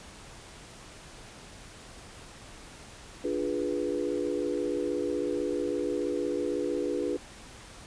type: chord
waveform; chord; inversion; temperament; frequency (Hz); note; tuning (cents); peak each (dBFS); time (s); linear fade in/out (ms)
sine; D diminished seventh; none; equal with one note detuned; 293.7 / 349.2 / 415.3 / 491.6; D4 / F4 / Ab4 / Cb5; 0 / 0 / 0 / -8; -33; 3.24-7.17; 5
effects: pink hiss -48 dBFS RMS until 7.86 s + resampled to 22050 Hz